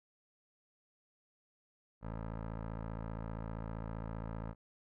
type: tone with low-pass filter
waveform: 15% pulse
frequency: 55.2 Hz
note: A1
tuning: 6 cents sharp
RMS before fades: -42 dBFS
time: 2.01-4.55 s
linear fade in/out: 50 ms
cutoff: 1200 Hz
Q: 1.4
effects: none